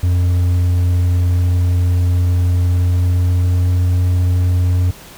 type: tone with pitch glide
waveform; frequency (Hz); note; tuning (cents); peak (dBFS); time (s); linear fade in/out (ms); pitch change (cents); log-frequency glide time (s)
triangle; 88.8 to 89.73; F2 to F2; +29 to +47; -9; 0.03-4.91; 5; +18; 2.58-3.83
effects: pink hiss -38 dBFS RMS until 5.17 s